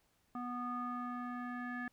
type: tone with low-pass filter sweep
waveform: square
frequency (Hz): 245.2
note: B3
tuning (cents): -12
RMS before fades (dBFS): -41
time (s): 0.35-1.88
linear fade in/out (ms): 2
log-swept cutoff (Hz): 1100 to 1700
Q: 6.9
effects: pink hiss -75 dBFS RMS until 1.92 s